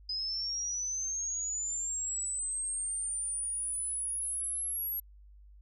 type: linear sweep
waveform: sine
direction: up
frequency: 4996 to 11570 Hz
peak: -32 dBFS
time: 0.09-5 s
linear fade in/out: 5 ms
effects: added 50 Hz sine -52 dBFS peak until 5.61 s